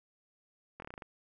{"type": "slowing click train", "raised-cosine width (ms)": 0.5, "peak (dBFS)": -29, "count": 8, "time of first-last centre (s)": [0.8, 1.022], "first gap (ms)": 22, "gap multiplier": 1.12, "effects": []}